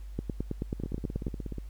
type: two click trains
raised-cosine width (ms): 3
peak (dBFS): -18 / -24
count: 11 / 14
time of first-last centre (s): 0.19-1.268 / 0.8-1.583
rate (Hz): 9.28 / 16.6
effects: added 50 Hz sine -39 dBFS peak until 1.69 s + pink hiss -63 dBFS RMS until 1.69 s